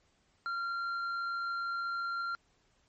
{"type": "tone with hard clipping", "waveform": "triangle", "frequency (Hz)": 1381, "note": "F6", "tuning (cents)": -20, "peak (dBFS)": -34, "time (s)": [0.46, 2.35], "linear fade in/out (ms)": 0, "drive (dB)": 8, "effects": ["pink hiss -71 dBFS RMS until 2.88 s", "MP3 32 kbps"]}